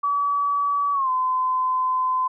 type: tone with pitch glide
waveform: sine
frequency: 1143 to 1024.2 Hz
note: D6 to C6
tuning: -47 to -37 cents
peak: -19 dBFS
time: 0.03-2.28 s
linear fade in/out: 10 ms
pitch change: -190 cents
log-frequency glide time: 0.93-1.1 s
effects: none